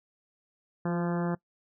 harmonic tone with a mistuned harmonic, 172.6 Hz, F3, 20 cents flat, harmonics 1 / 2 / 3 / 4 / 5 / 6 / 7 / 8 / 9 / 10, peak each -28 / -34 / -38 / -40 / -42 / -44 / -45 / -46 / -47 / -48 dBFS, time 0.85-1.35 s, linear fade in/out 5 ms, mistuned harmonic 2, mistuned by +21 cents, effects noise-tail reverb RT60 0.1 s tail -22 dB re dry

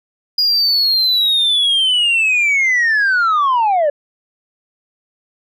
sine linear sweep, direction down, 4905 to 561 Hz, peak -9 dBFS, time 0.38-3.9 s, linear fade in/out 5 ms, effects tanh soft clip ceiling -10 dBFS

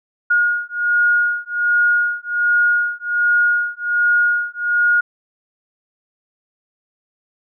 sine beating tone pair, 1434 / 1435.3 Hz, F6 / F6, +45 / +47 cents, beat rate 1.3 Hz, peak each -17 dBFS, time 0.3-5.01 s, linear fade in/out 10 ms, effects none

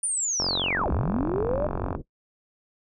sine linear two-way sweep, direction down then up, 9490 to 51.91 to 619 Hz, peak -24 dBFS, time 0.03-1.67 s, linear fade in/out 5 ms, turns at 0.92 s
click train, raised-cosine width 1 ms, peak -15 dBFS, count 72, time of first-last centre 0.4-1.95 s, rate 45.8 Hz
pink low-pass noise, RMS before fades -33 dBFS, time 0.76-2.02 s, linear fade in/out 10 ms, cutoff 390 Hz, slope 24 dB/octave
effects noise-tail reverb RT60 0.1 s tail -17 dB re dry

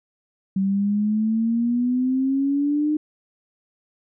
sine exponential sweep, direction up, 191.1 to 306.1 Hz, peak -18 dBFS, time 0.56-2.97 s, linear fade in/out 5 ms, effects none

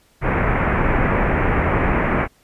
pink low-pass noise, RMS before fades -18 dBFS, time 0.21-2.28 s, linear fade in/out 50 ms, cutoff 2300 Hz, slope 48 dB/octave, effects pink hiss -57 dBFS RMS until 2.43 s + resampled to 32000 Hz

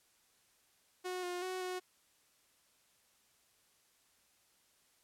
sawtooth tone with pitch steps, 365.3 / 356.5 / 370.8 / 366 Hz, F#4 / F4 / F#4 / F#4, -22 / +36 / +4 / -19 cents, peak -34 dBFS, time 1.04-1.8 s, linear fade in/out 20 ms, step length 190 ms, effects white hiss -71 dBFS RMS until 5.03 s + low-pass 12000 Hz 12 dB/octave

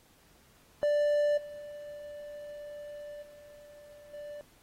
triangle tone with level steps, 588 Hz, D5, 2 cents sharp, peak -22 / -39 / -48 / -38 dBFS, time 0.83-4.41 s, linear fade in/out 0 ms, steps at 1.37 / 3.22 / 4.13 s, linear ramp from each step 10 ms, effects pink hiss -63 dBFS RMS until 4.62 s + AAC 48 kbps

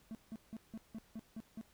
triangle tone bursts, 221.9 Hz, A3, 15 cents sharp, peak -40 dBFS, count 8, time 0.11-1.612 s, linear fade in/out 0 ms, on 39 ms, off 170 ms, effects pink hiss -68 dBFS RMS until 1.73 s

